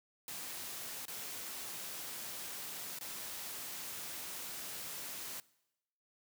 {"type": "noise with dropouts", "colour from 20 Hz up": "white", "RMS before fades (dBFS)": -44, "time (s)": [0.28, 5.4], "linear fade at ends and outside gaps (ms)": 1, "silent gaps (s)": [[1.054, 1.081], [2.988, 3.01]], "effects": ["noise-tail reverb RT60 0.9 s tail -22 dB re dry", "high-pass 100 Hz 12 dB/octave"]}